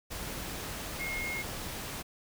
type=tone in noise; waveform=sine; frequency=2149 Hz; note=C7; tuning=46 cents sharp; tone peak=-34 dBFS; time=0.99-1.43 s; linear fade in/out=20 ms; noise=pink; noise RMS=-39 dBFS; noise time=0.1-2.03 s; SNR=+2 dB; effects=none